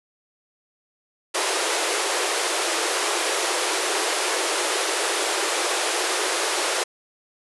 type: band-pass noise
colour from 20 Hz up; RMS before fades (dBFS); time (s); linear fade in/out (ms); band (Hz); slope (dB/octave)
pink; -24; 1.34-6.84; 10; 330 to 11000; 96
effects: none